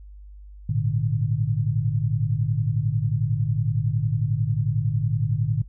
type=tone cluster; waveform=sine; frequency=106.6 / 117.6 / 149.3 Hz; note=G#2 / A#2 / D3; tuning=+46 / +16 / +29 cents; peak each=-25 dBFS; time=0.69-5.62 s; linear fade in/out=5 ms; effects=noise-tail reverb RT60 0.1 s tail -19 dB re dry + added 50 Hz sine -40 dBFS peak until 5.68 s